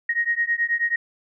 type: beating tone pair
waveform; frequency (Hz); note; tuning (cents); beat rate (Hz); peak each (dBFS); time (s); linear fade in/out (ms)
sine; 1870 / 1879.3; A#6 / A#6; +5 / +14; 9.3; -23; 0.09-0.96; 5
effects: none